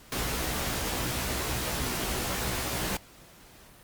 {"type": "noise with comb filter", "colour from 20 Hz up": "pink", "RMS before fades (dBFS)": -31, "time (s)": [0.12, 2.97], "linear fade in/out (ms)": 2, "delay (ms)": 16, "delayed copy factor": 0.8, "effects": ["pink hiss -53 dBFS RMS until 3.83 s", "Opus 48 kbps"]}